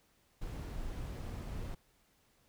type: noise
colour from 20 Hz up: brown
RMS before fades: -41 dBFS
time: 0.41-1.75 s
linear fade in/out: 10 ms
effects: pink hiss -71 dBFS RMS until 2.48 s